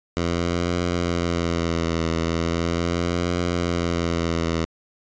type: tone with vibrato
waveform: 10% pulse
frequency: 85 Hz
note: F2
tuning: 46 cents flat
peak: -13 dBFS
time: 0.17-4.65 s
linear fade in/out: 0 ms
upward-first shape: triangle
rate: 0.39 Hz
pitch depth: 59 cents each way
effects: resampled to 16000 Hz

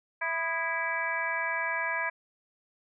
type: harmonic tone with a mistuned harmonic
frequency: 330 Hz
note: E4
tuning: 2 cents sharp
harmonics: 2 / 3 / 4 / 5 / 6 / 7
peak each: -38 / -34 / -42 / -32 / -36 / -35 dBFS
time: 0.21-2.1 s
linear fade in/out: 10 ms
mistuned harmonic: 4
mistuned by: -110 cents
effects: none

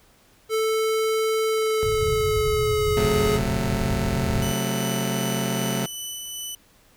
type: tone with pitch glide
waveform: square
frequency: 440 to 421.3 Hz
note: A4 to G#4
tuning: 0 to +25 cents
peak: -21 dBFS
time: 0.49-3.4 s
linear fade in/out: 50 ms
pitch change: -75 cents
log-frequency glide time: 1.47-3.05 s
type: low-pass noise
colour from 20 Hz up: white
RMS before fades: -28 dBFS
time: 1.83-4.52 s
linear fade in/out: 0 ms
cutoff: 140 Hz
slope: 48 dB/octave
type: chord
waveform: sawtooth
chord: F# diminished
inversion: second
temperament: just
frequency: 133.2 / 185 / 222 Hz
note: C3 / F#3 / A3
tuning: +31 / 0 / +16 cents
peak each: -24 dBFS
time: 2.97-5.86 s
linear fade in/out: 2 ms
type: tone with tremolo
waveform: 15% pulse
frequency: 2986 Hz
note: F#7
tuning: 15 cents sharp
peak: -23 dBFS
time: 4.42-6.55 s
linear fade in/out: 2 ms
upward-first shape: sine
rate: 2.6 Hz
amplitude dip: 25%
effects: pink hiss -57 dBFS RMS until 6.96 s

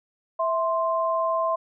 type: tone pair together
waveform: sine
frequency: 655.5 / 1046.5 Hz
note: E5 / C6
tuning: -10 / 0 cents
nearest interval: minor sixth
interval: 810 cents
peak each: -24 dBFS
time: 0.39-1.56 s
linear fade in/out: 10 ms
effects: none

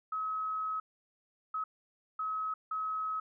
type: tone bursts at uneven times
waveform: sine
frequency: 1280 Hz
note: D#6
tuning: 49 cents sharp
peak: -32 dBFS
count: 4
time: 0.12-0.8 / 1.54-1.64 / 2.19-2.54 / 2.71-3.2 s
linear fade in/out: 5 ms
effects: none

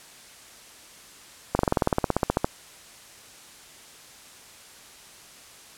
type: slowing click train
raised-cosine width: 1 ms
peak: -6 dBFS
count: 17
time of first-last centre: 1.55-2.445 s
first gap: 41 ms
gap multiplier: 1.04
effects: white hiss -48 dBFS RMS until 5.77 s + low-pass 10000 Hz 12 dB/octave

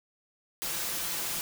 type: noise with comb filter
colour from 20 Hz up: white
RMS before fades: -33 dBFS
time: 0.62-1.41 s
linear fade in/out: 0 ms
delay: 5.9 ms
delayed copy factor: +0.55
effects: none

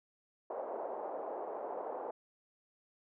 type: band-pass noise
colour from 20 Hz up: pink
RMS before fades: -41 dBFS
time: 0.5-2.11 s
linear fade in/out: 5 ms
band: 460 to 820 Hz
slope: 24 dB/octave
effects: none

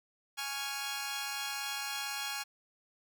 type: chord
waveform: 10% pulse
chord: Db major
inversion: second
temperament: equal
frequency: 830.6 / 1108.7 / 1396.9 Hz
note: Ab5 / Db6 / F6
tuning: 0 / 0 / 0 cents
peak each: -30 / -34 / -33 dBFS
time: 0.37-2.44 s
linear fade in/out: 20 ms
effects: none

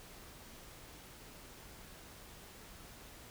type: silence
effects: pink hiss -54 dBFS RMS until 3.3 s

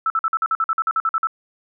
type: tone bursts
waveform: sine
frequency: 1318.5 Hz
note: E6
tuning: in tune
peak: -16 dBFS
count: 14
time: 0.06-1.271 s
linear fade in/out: 2 ms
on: 41 ms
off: 49 ms
effects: none

